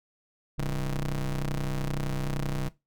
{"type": "ring-modulated tone", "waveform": "40% pulse", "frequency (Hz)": 63.4, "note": "B1", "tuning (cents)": 46, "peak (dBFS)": -23, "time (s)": [0.58, 2.69], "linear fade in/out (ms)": 10, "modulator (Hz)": 78.7, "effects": ["noise-tail reverb RT60 0.2 s tail -18 dB re dry"]}